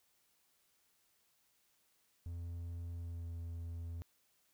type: tone with pitch glide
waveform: triangle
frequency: 85.4 to 84.22 Hz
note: F2 to E2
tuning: -38 to +38 cents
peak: -39 dBFS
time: 2.26-4.02 s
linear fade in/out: 0 ms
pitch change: -24 cents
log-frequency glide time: 2.94-3.32 s
effects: white hiss -75 dBFS RMS until 4.53 s